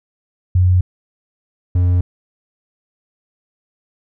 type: tone pair in turn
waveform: sine / triangle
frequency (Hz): 91 / 89.23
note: F#2 / F2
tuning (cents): -28 / +38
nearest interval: unison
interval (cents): 34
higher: first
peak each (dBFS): -9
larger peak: neither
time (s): 0.55-0.81 / 1.75-2.01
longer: neither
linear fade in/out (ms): 5
effects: none